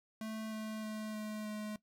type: tone with pitch steps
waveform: square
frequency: 219.2 / 217.4 / 215.7 / 213.9 / 212.2 Hz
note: A3 / A3 / A3 / A3 / G#3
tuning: -6 / -21 / -34 / -49 / +38 cents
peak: -40 dBFS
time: 0.21-1.76 s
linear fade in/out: 2 ms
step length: 310 ms
effects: noise-tail reverb RT60 0.1 s tail -18 dB re dry